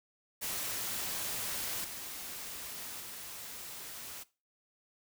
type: noise with level steps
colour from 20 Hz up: white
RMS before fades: -37 / -43 / -45 dBFS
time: 0.41-4.24 s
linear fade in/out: 20 ms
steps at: 1.84 / 3 s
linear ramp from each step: 5 ms
effects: noise-tail reverb RT60 0.3 s tail -19 dB re dry